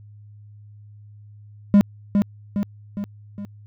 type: tone with echo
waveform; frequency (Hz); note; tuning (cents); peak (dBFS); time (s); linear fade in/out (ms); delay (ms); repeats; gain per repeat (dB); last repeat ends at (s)
triangle; 202.6; G#3; -43; -7; 1.74-1.81; 0; 410; 4; -5; 3.45
effects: added 104 Hz sine -42 dBFS peak until 3.66 s